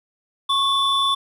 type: tone pair together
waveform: triangle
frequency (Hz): 1098 / 3486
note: C#6 / A7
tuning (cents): -17 / -17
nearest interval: octave + minor sixth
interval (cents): 2000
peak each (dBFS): -18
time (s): 0.49-1.15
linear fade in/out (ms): 10
effects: none